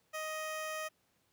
15% pulse tone, 625 Hz, D#5, 8 cents sharp, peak -31 dBFS, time 0.13-0.89 s, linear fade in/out 20 ms, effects pink hiss -74 dBFS RMS until 1.32 s + high-pass 100 Hz 12 dB/octave

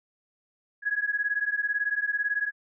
sine beating tone pair, 1661.2 / 1679.2 Hz, G#6 / G#6, 0 / +19 cents, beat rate 18 Hz, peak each -28 dBFS, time 0.82-2.52 s, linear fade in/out 50 ms, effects none

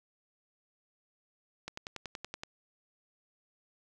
click train, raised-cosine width 0.2 ms, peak -22 dBFS, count 9, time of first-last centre 1.68-2.435 s, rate 10.6 Hz, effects none

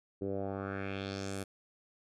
10% pulse tone with low-pass filter sweep, 97.8 Hz, G2, 4 cents flat, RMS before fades -38 dBFS, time 0.21-1.44 s, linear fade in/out 10 ms, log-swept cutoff 380 to 11000 Hz, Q 2.6, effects none

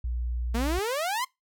sine tone, 60 Hz, B1, 49 cents flat, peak -27 dBFS, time 0.04-0.79 s, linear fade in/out 5 ms
sawtooth exponential sweep, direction up, 220 to 1077 Hz, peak -23 dBFS, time 0.54-1.25 s, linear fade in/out 10 ms
effects noise-tail reverb RT60 0.2 s tail -24 dB re dry

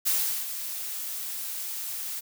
blue noise with ADSR envelope, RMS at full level -24 dBFS, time 0.05-2.21 s, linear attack 22 ms, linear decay 380 ms, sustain -10 dB, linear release 23 ms, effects none

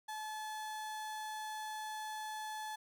35% pulse tone, 862 Hz, A5, 36 cents flat, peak -39 dBFS, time 0.08-2.76 s, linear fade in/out 10 ms, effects none

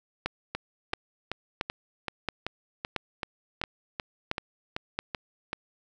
two click trains, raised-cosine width 0.3 ms, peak -12 / -15 dBFS, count 8 / 14, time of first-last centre 0.26-4.99 / 0.55-5.531 s, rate 1.48 / 2.61 Hz, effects none

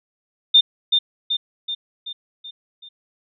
sine tone with echo, 3615 Hz, A7, 46 cents sharp, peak -8 dBFS, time 0.54-0.61 s, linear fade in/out 10 ms, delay 380 ms, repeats 6, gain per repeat -5 dB, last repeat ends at 2.89 s, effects none

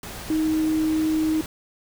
sine tone in noise, 313.9 Hz, D#4, 15 cents sharp, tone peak -19 dBFS, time 0.3-1.41 s, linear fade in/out 2 ms, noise pink, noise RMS -36 dBFS, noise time 0.03-1.46 s, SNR +14 dB, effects none

